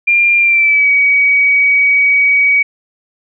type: tone with pitch glide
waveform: sine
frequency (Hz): 2393 to 2263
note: D7 to C#7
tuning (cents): +32 to +35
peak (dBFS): -7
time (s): 0.07-2.63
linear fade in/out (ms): 10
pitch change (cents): -97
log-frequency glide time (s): 0.39-0.9
effects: none